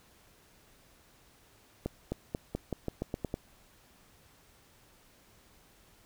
accelerating click train, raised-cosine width 2 ms, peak -19 dBFS, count 10, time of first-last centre 1.86-3.341 s, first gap 260 ms, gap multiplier 0.88, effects pink hiss -62 dBFS RMS until 6.05 s

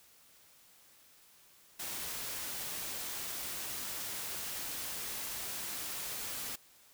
white noise, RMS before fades -40 dBFS, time 1.79-6.56 s, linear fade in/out 10 ms, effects white hiss -62 dBFS RMS until 6.93 s

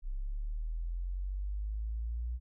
sine linear sweep, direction up, 31.99 to 60.6 Hz, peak -33 dBFS, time 0.02-2.4 s, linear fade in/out 50 ms, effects none

